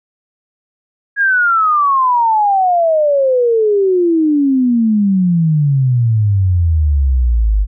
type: exponential sweep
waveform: sine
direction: down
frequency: 1661.2 to 48.49 Hz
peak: -9 dBFS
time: 1.16-7.67 s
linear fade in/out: 50 ms
effects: none